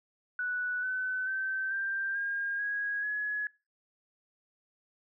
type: tone with pitch steps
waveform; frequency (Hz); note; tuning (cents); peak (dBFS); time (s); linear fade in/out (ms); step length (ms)
sine; 1480 / 1512.8 / 1546.4 / 1580.7 / 1615.8 / 1651.7 / 1688.3; F#6 / F#6 / G6 / G6 / G#6 / G#6 / G#6; 0 / +38 / -24 / +14 / -48 / -10 / +28; -30; 0.39-3.47; 2; 440
effects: noise-tail reverb RT60 0.3 s tail -24 dB re dry